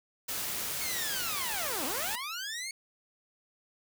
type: noise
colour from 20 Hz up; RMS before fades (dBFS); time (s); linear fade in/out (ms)
white; -35; 0.28-2.16; 10
type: linear two-way sweep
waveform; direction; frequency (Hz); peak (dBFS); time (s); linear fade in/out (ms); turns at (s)
15% pulse; down then up; 2217 to 240 to 2217; -29; 0.81-2.71; 2; 1.85
effects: none